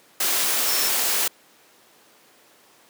sine tone in noise, 5400 Hz, E8, 41 cents sharp, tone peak -27 dBFS, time 0.68-0.89 s, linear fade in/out 5 ms, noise white, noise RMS -22 dBFS, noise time 0.2-1.28 s, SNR -8 dB, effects pink hiss -54 dBFS RMS until 2.89 s + high-pass 300 Hz 12 dB/octave

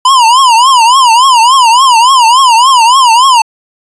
square tone with vibrato, 987.8 Hz, B5, in tune, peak -3 dBFS, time 0.05-3.42 s, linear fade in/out 5 ms, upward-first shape triangle, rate 3.5 Hz, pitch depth 200 cents each way, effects resampled to 22050 Hz

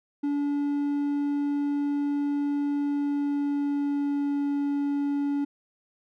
triangle tone with pitch glide, 287.2 to 284.7 Hz, D4 to C#4, -39 to +46 cents, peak -22 dBFS, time 0.23-5.45 s, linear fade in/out 10 ms, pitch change -15 cents, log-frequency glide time 2.77-4.46 s, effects none

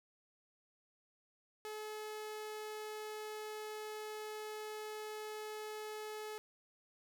sawtooth tone, 428.2 Hz, A4, 47 cents flat, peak -39 dBFS, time 1.65-6.38 s, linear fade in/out 0 ms, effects none

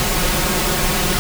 pink noise with comb filter, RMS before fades -18 dBFS, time 0-1.19 s, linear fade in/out 0 ms, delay 5.5 ms, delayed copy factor +0.8, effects none

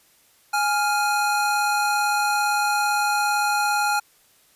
square tone pair together, 830.6 / 1396.9 Hz, G#5 / F6, 0 / 0 cents, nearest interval major sixth, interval 900 cents, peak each -22 / -24 dBFS, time 0.53-4 s, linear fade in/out 10 ms, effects white hiss -58 dBFS RMS until 4.55 s + resampled to 32000 Hz

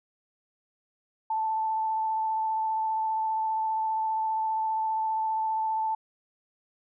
sine tone with vibrato, 880 Hz, A5, in tune, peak -25 dBFS, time 1.3-5.95 s, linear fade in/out 5 ms, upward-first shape sine, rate 15 Hz, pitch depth 12 cents each way, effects none

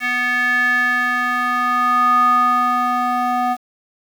square tone with band-pass filter sweep, 246.9 Hz, B3, in tune, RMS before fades -17 dBFS, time 0-3.57 s, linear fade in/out 50 ms, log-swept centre 2000 to 920 Hz, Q 6.5, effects 7-bit

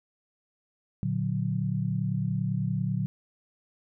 sine chord, Bb augmented, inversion none, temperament equal with one note detuned, 116.54 / 146.83 / 184.36 Hz, Bb2 / D3 / F#3, 0 / 0 / -6 cents, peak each -30 / -30 / -30 dBFS, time 1.03-3.06 s, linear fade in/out 0 ms, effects none

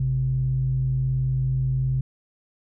sine tone pair together, 52.08 / 130.81 Hz, G#1 / C3, +6 / 0 cents, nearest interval octave + major third, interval 1594 cents, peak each -29 / -20 dBFS, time 0-2.01 s, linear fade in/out 5 ms, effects tanh soft clip ceiling -13 dBFS

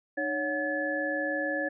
sine tone cluster, 304.4 / 557 / 733 / 1718 Hz, D#4 / C#5 / F#5 / A6, -38 / +8 / -16 / -42 cents, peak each -34 / -32 / -39 / -31 dBFS, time 0.17-1.69 s, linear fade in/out 10 ms, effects none

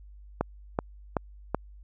click train, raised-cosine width 1 ms, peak -11 dBFS, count 4, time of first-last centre 0.41-1.546 s, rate 2.64 Hz, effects added 50 Hz sine -46 dBFS peak until 1.83 s

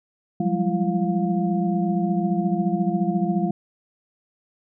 sine tone cluster, 175.1 / 189.2 / 203.7 / 339.3 / 706 Hz, F3 / F#3 / G#3 / F4 / F5, +5 / +39 / -33 / -50 / +19 cents, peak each -25 / -25 / -25 / -27 / -29 dBFS, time 0.4-3.51 s, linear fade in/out 5 ms, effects none

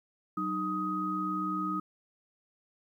sine tone cluster, 188.8 / 306.8 / 1254 Hz, F#3 / D#4 / D#6, +35 / -24 / +13 cents, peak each -36 / -35 / -32 dBFS, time 0.37-1.8 s, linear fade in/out 5 ms, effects 11-bit

